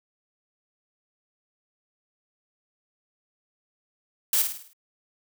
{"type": "noise with echo", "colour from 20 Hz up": "blue", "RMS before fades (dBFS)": -22, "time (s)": [4.33, 4.42], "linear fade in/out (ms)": 2, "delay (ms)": 52, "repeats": 6, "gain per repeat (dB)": -6, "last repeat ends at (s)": 4.732, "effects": []}